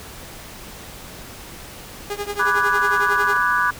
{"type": "tone with tremolo", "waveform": "sawtooth", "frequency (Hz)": 408.9, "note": "G#4", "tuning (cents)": -27, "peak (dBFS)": -18, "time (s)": [2.1, 3.37], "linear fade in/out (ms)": 2, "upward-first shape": "triangle", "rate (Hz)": 11, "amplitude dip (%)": 100}
{"type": "chord", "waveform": "sine", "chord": "G# half-diminished seventh", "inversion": "first", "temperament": "equal", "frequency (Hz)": [987.8, 1174.7, 1480, 1661.2], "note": ["B5", "D6", "F#6", "G#6"], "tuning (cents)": [0, 0, 0, 0], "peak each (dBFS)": [-23, -21, -20, -23], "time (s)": [2.39, 3.71], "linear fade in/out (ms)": 10}
{"effects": ["pink hiss -38 dBFS RMS until 3.79 s"]}